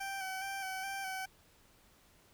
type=tone with vibrato; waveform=20% pulse; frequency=771 Hz; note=G5; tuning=29 cents flat; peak=-33 dBFS; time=0-1.26 s; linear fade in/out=10 ms; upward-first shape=square; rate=2.4 Hz; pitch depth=27 cents each way; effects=pink hiss -65 dBFS RMS until 2.33 s